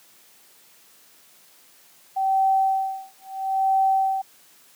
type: tone with tremolo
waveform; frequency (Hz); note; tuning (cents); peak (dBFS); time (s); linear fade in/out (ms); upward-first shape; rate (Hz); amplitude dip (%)
sine; 771; G5; -29; -16; 2.16-4.22; 10; sine; 0.75; 100
effects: white hiss -54 dBFS RMS until 4.75 s + high-pass 150 Hz 12 dB/octave